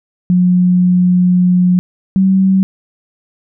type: tone pair in turn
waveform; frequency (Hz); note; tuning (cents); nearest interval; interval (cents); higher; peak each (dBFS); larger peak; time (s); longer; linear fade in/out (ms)
sine; 180.1 / 190.81; F#3 / G3; -46 / -46; minor second; 100; second; -7; neither; 0.3-1.79 / 2.16-2.63; first; 0
effects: none